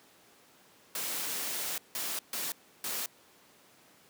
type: noise bursts at uneven times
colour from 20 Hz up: white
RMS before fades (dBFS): -35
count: 4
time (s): 0.95-1.78 / 1.95-2.19 / 2.33-2.52 / 2.84-3.06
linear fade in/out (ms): 2
effects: pink hiss -60 dBFS RMS until 4.09 s + high-pass 200 Hz 12 dB/octave